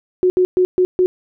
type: tone bursts at uneven times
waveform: sine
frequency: 366.1 Hz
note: F#4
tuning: 18 cents flat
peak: -10 dBFS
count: 5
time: 0.23-0.3 / 0.37-0.45 / 0.57-0.65 / 0.78-0.85 / 0.99-1.06 s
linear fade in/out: 0 ms
effects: none